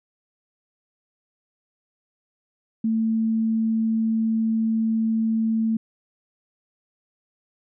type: tone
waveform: sine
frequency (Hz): 223.2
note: A3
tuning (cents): +25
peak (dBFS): -19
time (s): 2.84-5.77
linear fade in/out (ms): 5
effects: none